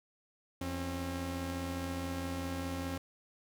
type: tone pair together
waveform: sawtooth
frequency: 84.83 / 269.1 Hz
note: F2 / C4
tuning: -50 / +49 cents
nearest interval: octave + minor sixth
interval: 1999 cents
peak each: -35 / -34 dBFS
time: 0.61-2.98 s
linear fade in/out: 5 ms
effects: none